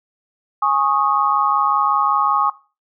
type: chord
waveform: sine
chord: Ab suspended fourth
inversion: none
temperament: equal with one note detuned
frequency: 830.6 / 1099.2 / 1244.5 Hz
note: Ab5 / Db6 / Eb6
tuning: 0 / -15 / 0 cents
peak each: -20 / -18 / -19 dBFS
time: 0.62-2.5 s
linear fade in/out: 5 ms
effects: noise-tail reverb RT60 0.3 s tail -17 dB re dry